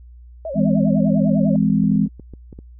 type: tone with vibrato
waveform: sine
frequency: 596 Hz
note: D5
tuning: 25 cents sharp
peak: -24 dBFS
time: 0.45-1.56 s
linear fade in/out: 2 ms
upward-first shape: sine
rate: 10 Hz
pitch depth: 190 cents each way
type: chord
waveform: sine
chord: E augmented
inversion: none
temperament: just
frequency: 164.81 / 206 / 257.5 Hz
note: E3 / G#3 / B#3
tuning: 0 / -14 / -28 cents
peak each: -19 / -16 / -20 dBFS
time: 0.54-2.09 s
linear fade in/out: 50 ms
type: clicks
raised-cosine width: 3 ms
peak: -24 dBFS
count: 11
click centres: 1.444 / 1.629 / 1.7 / 1.839 / 1.915 / 1.959 / 2.062 / 2.197 / 2.337 / 2.528 / 2.589 s
effects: added 60 Hz sine -39 dBFS peak until 2.79 s